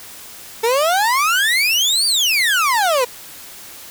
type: exponential two-way sweep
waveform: 30% pulse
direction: up then down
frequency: 440 to 4738 to 473.5 Hz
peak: -11 dBFS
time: 0.63-3.05 s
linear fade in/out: 10 ms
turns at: 2.06 s
effects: white hiss -37 dBFS RMS until 3.9 s